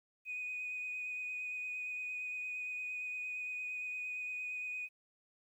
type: tone with vibrato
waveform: sine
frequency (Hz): 2489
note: D#7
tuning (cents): 0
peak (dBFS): -37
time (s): 0.25-4.89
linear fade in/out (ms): 50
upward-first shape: sine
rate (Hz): 8.7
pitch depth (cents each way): 15
effects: tanh soft clip ceiling -34 dBFS + 12-bit